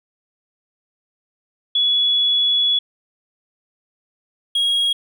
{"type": "tone pair in turn", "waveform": ["sine", "triangle"], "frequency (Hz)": [3391, 3293], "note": ["G#7", "G#7"], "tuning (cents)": [35, -15], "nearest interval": "minor second", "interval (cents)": 50, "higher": "first", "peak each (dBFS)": -14, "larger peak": "neither", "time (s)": [[1.75, 2.79], [4.55, 4.93]], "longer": "first", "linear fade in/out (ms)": 5, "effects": []}